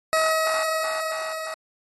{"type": "tone with level ramp", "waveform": "20% pulse", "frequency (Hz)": 638, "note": "D#5", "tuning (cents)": 43, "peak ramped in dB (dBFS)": [-13, -26], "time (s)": [0.13, 1.54], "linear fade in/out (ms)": 0, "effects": ["AAC 32 kbps"]}